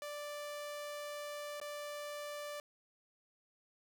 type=tone with dropouts; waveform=sawtooth; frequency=587.3 Hz; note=D5; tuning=in tune; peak=-38 dBFS; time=0.02-2.6 s; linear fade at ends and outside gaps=1 ms; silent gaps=1.601-1.614 s; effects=none